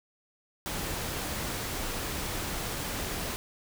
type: noise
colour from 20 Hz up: pink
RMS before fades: -34 dBFS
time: 0.66-3.36 s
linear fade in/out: 0 ms
effects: none